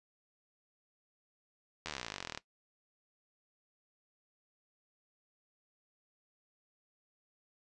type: slowing click train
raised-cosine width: 0.2 ms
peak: -21 dBFS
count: 29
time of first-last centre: 1.86-2.375 s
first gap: 12 ms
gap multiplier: 1.03
effects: noise-tail reverb RT60 0.1 s tail -17 dB re dry + resampled to 24000 Hz